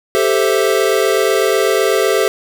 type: chord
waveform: square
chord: A minor seventh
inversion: third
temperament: equal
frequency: 392 / 440 / 523.3 / 659.3 Hz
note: G4 / A4 / C5 / E5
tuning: 0 / 0 / 0 / 0 cents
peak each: -17 / -17 / -19 / -21 dBFS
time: 0.15-2.28 s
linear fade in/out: 0 ms
effects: none